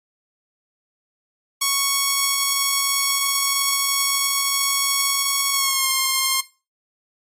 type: tone with pitch glide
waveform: 5% pulse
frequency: 1108.7 to 1062.3 Hz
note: C#6 to C6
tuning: 0 to +26 cents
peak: -6 dBFS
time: 1.61-6.41 s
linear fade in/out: 10 ms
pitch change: -74 cents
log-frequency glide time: 5.53-5.89 s
effects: noise-tail reverb RT60 0.3 s tail -18 dB re dry + AAC 48 kbps